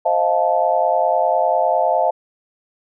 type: chord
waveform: sine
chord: F dominant seventh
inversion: second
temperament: just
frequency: 523.8 / 628.6 / 698.5 / 873.1 Hz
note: C5 / Eb5 / F5 / A5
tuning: +2 / +18 / 0 / -14 cents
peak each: -22 / -19 / -18 / -20 dBFS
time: 0.05-2.11 s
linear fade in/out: 10 ms
effects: none